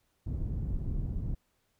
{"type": "low-pass noise", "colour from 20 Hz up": "pink", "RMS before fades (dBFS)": -33, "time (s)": [0.26, 1.35], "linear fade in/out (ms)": 10, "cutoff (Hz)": 140, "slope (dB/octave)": 12, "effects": ["pink hiss -75 dBFS RMS until 1.79 s"]}